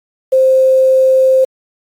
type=tone with quantisation; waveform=sine; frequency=524 Hz; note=C5; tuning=2 cents sharp; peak=-6 dBFS; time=0.32-1.45 s; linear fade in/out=10 ms; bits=6; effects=AAC 64 kbps